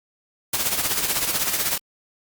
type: noise with tremolo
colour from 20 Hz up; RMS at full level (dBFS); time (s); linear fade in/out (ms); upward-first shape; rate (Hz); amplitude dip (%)
white; -20; 0.53-1.78; 5; triangle; 16; 70
effects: Opus 48 kbps